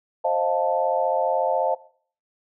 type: chord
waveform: sine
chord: F dominant seventh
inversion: second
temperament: equal with one note detuned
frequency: 528.1 / 622.3 / 698.5 / 880 Hz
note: C5 / Eb5 / F5 / A5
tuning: +16 / 0 / 0 / 0 cents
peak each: -25 dBFS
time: 0.24-1.75 s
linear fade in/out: 10 ms
effects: noise-tail reverb RT60 0.5 s tail -19 dB re dry